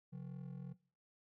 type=ring-modulated tone; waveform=triangle; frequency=157.8 Hz; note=D#3; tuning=25 cents sharp; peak=-39 dBFS; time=0.12-0.74 s; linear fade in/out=20 ms; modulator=21.3 Hz; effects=noise-tail reverb RT60 0.4 s tail -20 dB re dry